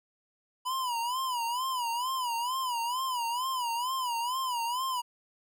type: tone with vibrato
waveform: square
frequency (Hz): 987.8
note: B5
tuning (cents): 0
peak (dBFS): -30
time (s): 0.65-5.02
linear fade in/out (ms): 20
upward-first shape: sine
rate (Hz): 2.2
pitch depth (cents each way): 120
effects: none